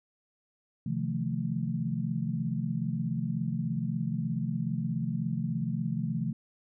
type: chord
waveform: sine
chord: F dominant seventh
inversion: second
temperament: equal with one note detuned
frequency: 130.81 / 157.83 / 174.61 / 220 Hz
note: C3 / Eb3 / F3 / A3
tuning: 0 / +25 / 0 / 0 cents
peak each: -34 dBFS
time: 0.86-6.33 s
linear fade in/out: 5 ms
effects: none